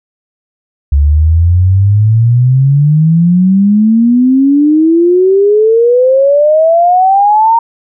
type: exponential sweep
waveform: sine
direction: up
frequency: 69.3 to 932.3 Hz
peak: -4 dBFS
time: 0.92-7.59 s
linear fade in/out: 5 ms
effects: none